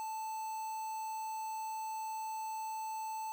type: tone with quantisation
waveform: triangle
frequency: 879 Hz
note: A5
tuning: 2 cents flat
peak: -36 dBFS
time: 0-3.32 s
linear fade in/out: 0 ms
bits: 8
effects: none